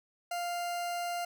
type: tone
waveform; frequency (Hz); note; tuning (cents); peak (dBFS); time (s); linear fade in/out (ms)
40% pulse; 698.5; F5; 0; -32; 0.31-1.25; 5
effects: none